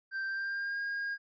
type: tone with pitch glide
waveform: triangle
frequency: 1568 to 1625.2 Hz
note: G6 to G#6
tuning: 0 to -38 cents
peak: -31 dBFS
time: 0.11-1.18 s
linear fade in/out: 50 ms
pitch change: +62 cents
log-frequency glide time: 0.27-0.8 s
effects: resampled to 16000 Hz